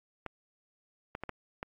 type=clicks; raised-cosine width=0.5 ms; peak=-22 dBFS; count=5; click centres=0.263 / 1.151 / 1.236 / 1.293 / 1.629 s; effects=AAC 32 kbps